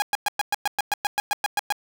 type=tone bursts; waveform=sawtooth; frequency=823 Hz; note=G#5; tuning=16 cents flat; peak=-16 dBFS; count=14; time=0-1.724 s; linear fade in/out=0 ms; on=21 ms; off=110 ms; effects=none